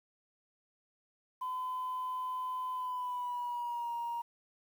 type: tone with pitch glide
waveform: sine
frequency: 1015 to 941.6 Hz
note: B5 to A#5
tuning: +47 to +17 cents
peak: -33 dBFS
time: 1.41-4.22 s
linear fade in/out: 10 ms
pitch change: -130 cents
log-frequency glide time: 2.74-3.92 s
effects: tanh soft clip ceiling -31 dBFS + 10-bit